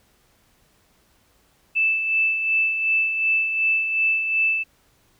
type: tone with tremolo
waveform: sine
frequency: 2637 Hz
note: E7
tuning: in tune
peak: -16 dBFS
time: 1.75-4.64 s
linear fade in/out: 20 ms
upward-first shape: sine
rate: 2.7 Hz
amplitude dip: 50%
effects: pink hiss -61 dBFS RMS until 5.19 s